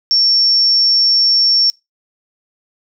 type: tone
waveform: sine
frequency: 5460 Hz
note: F8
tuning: 40 cents flat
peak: -9 dBFS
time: 0.11-1.7 s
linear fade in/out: 0 ms
effects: noise-tail reverb RT60 0.2 s tail -23 dB re dry